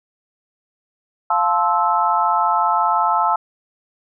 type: chord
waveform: sine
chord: F major seventh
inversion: none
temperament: just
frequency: 698.5 / 873.1 / 1047.7 / 1309.6 Hz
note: F5 / A5 / C6 / E6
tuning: 0 / -14 / +2 / -12 cents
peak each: -22 / -18 / -22 / -19 dBFS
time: 1.3-3.36 s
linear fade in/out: 5 ms
effects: none